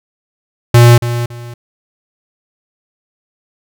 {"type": "tone with echo", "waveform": "square", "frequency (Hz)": 119.4, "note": "A#2", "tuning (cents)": 42, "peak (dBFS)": -3, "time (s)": [0.74, 0.98], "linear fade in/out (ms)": 5, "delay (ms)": 280, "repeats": 2, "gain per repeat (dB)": -12, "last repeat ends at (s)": 1.54, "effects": []}